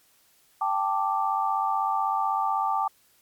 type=chord; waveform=sine; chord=G suspended second; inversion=none; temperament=equal; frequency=784 / 880 / 1174.7 Hz; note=G5 / A5 / D6; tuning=0 / 0 / 0 cents; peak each=-27 dBFS; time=0.61-2.88 s; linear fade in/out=5 ms; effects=white hiss -62 dBFS RMS until 3.21 s + MP3 96 kbps